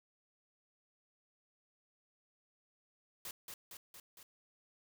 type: noise with echo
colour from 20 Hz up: white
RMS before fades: -45 dBFS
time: 3.25-3.31 s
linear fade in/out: 2 ms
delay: 230 ms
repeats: 4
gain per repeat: -3 dB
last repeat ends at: 4.23 s
effects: none